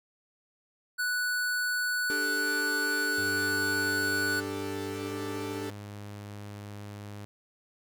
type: tone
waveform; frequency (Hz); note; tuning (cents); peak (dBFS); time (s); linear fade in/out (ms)
square; 1480; F#6; 0; -28; 0.98-4.41; 20
type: chord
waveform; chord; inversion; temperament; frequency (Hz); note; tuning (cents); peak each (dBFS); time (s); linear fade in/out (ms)
45% pulse; D suspended fourth; none; equal; 293.7 / 392 / 440; D4 / G4 / A4; 0 / 0 / 0; -37 / -39 / -39; 2.1-5.7; 0
type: tone with pitch glide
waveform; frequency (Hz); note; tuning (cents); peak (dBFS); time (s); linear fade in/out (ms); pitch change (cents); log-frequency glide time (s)
sawtooth; 98 to 102.69; G2 to G#2; 0 to -19; -36; 3.18-7.25; 0; +81; 4.88-5.2
effects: none